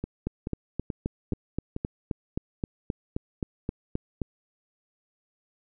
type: two click trains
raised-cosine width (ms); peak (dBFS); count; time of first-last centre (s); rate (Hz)
3; -18 / -15; 5 / 16; 0.04-1.764 / 0.27-4.217; 2.32 / 3.8
effects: none